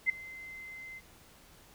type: tone with ADSR envelope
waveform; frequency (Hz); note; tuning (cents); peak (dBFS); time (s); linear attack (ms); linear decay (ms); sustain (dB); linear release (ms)
sine; 2068; C7; -21; -21; 0.06-1.01; 35; 6; -22; 37
effects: pink hiss -58 dBFS RMS until 1.74 s